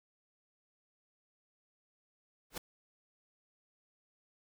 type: noise with exponential growth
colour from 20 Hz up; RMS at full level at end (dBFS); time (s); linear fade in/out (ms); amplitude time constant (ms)
pink; -34; 2.5-2.58; 5; 16
effects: none